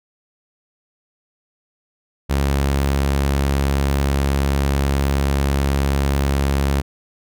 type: tone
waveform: sawtooth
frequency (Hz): 69.3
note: C#2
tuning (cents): 0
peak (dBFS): -12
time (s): 2.29-6.82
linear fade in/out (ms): 20
effects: none